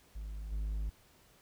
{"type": "tone with level steps", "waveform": "triangle", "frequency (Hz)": 52.3, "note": "G#1", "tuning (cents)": 13, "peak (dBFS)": [-37, -31], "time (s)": [0.15, 0.9], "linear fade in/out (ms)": 10, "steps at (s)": 0.51, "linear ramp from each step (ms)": 20, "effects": ["pink hiss -64 dBFS RMS until 1.41 s"]}